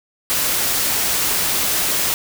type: noise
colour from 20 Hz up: white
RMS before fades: -19 dBFS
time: 0.3-2.14 s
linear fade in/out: 0 ms
effects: none